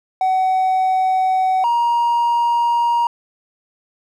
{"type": "tone pair in turn", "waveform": "triangle", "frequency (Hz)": [752, 944.5], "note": ["F#5", "A#5"], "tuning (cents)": [28, 22], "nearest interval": "major third", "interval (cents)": 394, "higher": "second", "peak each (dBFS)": -11, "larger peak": "neither", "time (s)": [[0.21, 1.64], [1.64, 3.07]], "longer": "neither", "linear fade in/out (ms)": 2, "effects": ["tanh soft clip ceiling -8 dBFS"]}